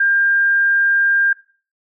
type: tone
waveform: sine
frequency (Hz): 1600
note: G6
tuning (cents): +35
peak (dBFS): -12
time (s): 0-1.33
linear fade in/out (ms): 5
effects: noise-tail reverb RT60 0.4 s tail -18 dB re dry